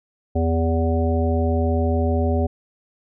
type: harmonic tone with a mistuned harmonic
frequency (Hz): 82.41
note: E2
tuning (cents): 0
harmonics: 1 / 3 / 5 / 7 / 9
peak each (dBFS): -19 / -24 / -26 / -27 / -29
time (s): 0.35-2.47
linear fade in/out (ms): 10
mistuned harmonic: 5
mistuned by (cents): -30
effects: none